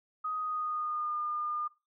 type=tone with pitch glide; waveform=sine; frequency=1252 to 1210.8 Hz; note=D#6 to D#6; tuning=+10 to -48 cents; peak=-31 dBFS; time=0.24-1.68 s; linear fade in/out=10 ms; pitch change=-58 cents; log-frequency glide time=0.36-1.17 s; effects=noise-tail reverb RT60 0.3 s tail -21 dB re dry